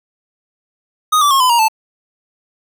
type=tone with pitch steps; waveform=square; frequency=1244.5 / 1161.2 / 1083.4 / 1010.8 / 943.2 / 880 Hz; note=D#6 / D6 / C#6 / B5 / A#5 / A5; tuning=0 / -20 / -40 / +40 / +20 / 0 cents; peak=-10 dBFS; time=1.12-1.684 s; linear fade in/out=10 ms; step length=94 ms; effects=none